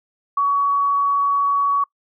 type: tone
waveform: sine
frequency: 1127 Hz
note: C#6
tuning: 28 cents sharp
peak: -15 dBFS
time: 0.37-1.84 s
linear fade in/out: 5 ms
effects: noise-tail reverb RT60 0.1 s tail -24 dB re dry